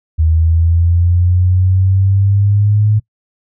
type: exponential sweep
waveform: sine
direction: up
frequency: 79.1 to 107.3 Hz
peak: -8 dBFS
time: 0.18-3 s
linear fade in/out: 20 ms
effects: noise-tail reverb RT60 0.1 s tail -22 dB re dry